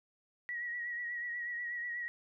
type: tone with vibrato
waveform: sine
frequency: 1917 Hz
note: A#6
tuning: 48 cents sharp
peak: -36 dBFS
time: 0.49-2.08 s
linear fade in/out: 0 ms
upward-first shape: sine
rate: 8.2 Hz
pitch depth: 37 cents each way
effects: none